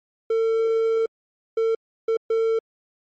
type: tone bursts at uneven times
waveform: triangle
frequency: 450.4 Hz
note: A4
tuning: 40 cents sharp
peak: -16 dBFS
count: 4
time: 0.3-1.06 / 1.57-1.75 / 2.08-2.17 / 2.3-2.59 s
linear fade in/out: 5 ms
effects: MP3 32 kbps